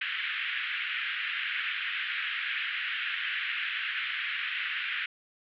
pink band-pass noise, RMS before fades -33 dBFS, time 0.01-5.06 s, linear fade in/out 5 ms, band 1500 to 3200 Hz, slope 48 dB/octave, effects none

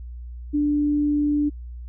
sine tone, 293.7 Hz, D4, in tune, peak -18 dBFS, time 0.53-1.5 s, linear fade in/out 20 ms, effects added 60 Hz sine -33 dBFS peak until 1.88 s

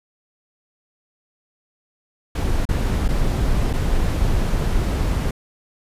brown noise with dropouts, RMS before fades -19 dBFS, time 2.35-5.31 s, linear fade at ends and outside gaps 5 ms, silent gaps 2.654-2.689 / 3.081-3.087 / 3.731-3.735 s, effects resampled to 32000 Hz

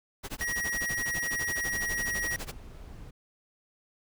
pink noise with tremolo, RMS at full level -36 dBFS, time 0.23-2.52 s, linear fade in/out 20 ms, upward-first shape sine, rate 12 Hz, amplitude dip 100%
square tone, 1900 Hz, A#6, 33 cents sharp, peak -30 dBFS, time 0.41-2.36 s, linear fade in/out 0 ms
brown noise, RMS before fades -45 dBFS, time 1.65-3.11 s, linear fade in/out 10 ms
effects none

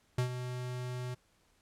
square tone with ADSR envelope, 125 Hz, B2, 21 cents sharp, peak -27 dBFS, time 0.18-1.15 s, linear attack 5 ms, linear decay 97 ms, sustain -10 dB, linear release 15 ms, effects pink hiss -70 dBFS RMS until 1.61 s + low-pass 11000 Hz 12 dB/octave

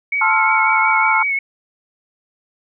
sine tone with vibrato, 2225 Hz, C#7, 6 cents sharp, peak -16 dBFS, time 0.12-1.39 s, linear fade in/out 5 ms, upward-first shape triangle, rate 5.5 Hz, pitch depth 40 cents each way
sine chord, F major seventh, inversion first, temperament equal, 880 / 1046.5 / 1318.5 / 1396.9 Hz, A5 / C6 / E6 / F6, 0 / 0 / 0 / 0 cents, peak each -17 / -21 / -22 / -19 dBFS, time 0.21-1.23 s, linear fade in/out 5 ms
effects none

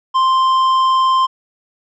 sine tone with tanh clipping, 1046.5 Hz, C6, in tune, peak -12 dBFS, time 0.14-1.27 s, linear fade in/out 20 ms, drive 8 dB, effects none

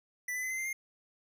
square tone with pitch steps, 1981 / 2007 / 2034 / 2062 / 2089 / 2117 Hz, B6 / B6 / C7 / C7 / C7 / C7, +5 / +27 / -50 / -26 / -3 / +20 cents, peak -34 dBFS, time 0.28-0.73 s, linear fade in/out 5 ms, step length 75 ms, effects none

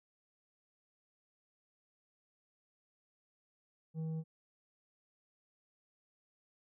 sine tone with tanh clipping, 159.9 Hz, D#3, 48 cents sharp, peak -37 dBFS, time 3.94-4.24 s, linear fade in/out 50 ms, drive 6 dB, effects none

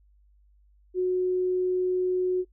sine tone, 366.3 Hz, F#4, 17 cents flat, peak -22 dBFS, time 0.94-2.45 s, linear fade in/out 50 ms, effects noise-tail reverb RT60 0.1 s tail -22 dB re dry + added 50 Hz sine -57 dBFS peak until 2.52 s

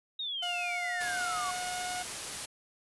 sine exponential sweep, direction down, 3786 to 1101 Hz, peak -33 dBFS, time 0.19-1.51 s, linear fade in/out 5 ms
sawtooth tone with pitch glide, 707 to 724.8 Hz, F5 to F#5, +21 to -36 cents, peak -31 dBFS, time 0.42-2.03 s, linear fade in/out 10 ms, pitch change +43 cents, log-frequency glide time 0.72-1.59 s
white noise, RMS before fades -38 dBFS, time 1-2.46 s, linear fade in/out 10 ms
effects resampled to 24000 Hz

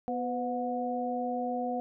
sine tone cluster, 246.6 / 504 / 727 Hz, B3 / B4 / F#5, -2 / +35 / -31 cents, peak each -34 / -35 / -33 dBFS, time 0.08-1.8 s, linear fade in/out 0 ms, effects none

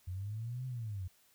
sine linear two-way sweep, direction up then down, 87.7 to 130.81 to 87.7 Hz, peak -37 dBFS, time 0.07-1.08 s, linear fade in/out 10 ms, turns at 0.66 s, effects white hiss -68 dBFS RMS until 1.34 s

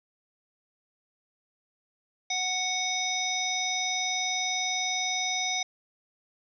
harmonic tone, 740 Hz, F#5, in tune, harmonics 1 / 3 / 5 / 7 / 8, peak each -34 / -32 / -32 / -36 / -33 dBFS, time 2.3-5.63 s, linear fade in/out 5 ms, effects none

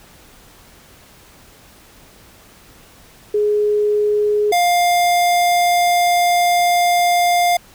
sine / square tone pair in turn, 418 / 703 Hz, G#4 / F5, +11 / +11 cents, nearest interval major sixth, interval 900 cents, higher second, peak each -13 dBFS, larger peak neither, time 3.34-4.52 / 4.52-7.57 s, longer second, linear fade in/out 5 ms, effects pink hiss -46 dBFS RMS until 7.74 s

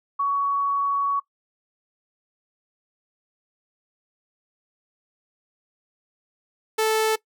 sine / sawtooth tone pair in turn, 1122 / 438.5 Hz, C#6 / A4, +21 / -6 cents, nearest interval octave + major third, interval 1627 cents, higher first, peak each -20 / -15 dBFS, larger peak second, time 0.19-1.2 / 6.78-7.16 s, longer first, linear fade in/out 10 ms, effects noise-tail reverb RT60 0.1 s tail -20 dB re dry

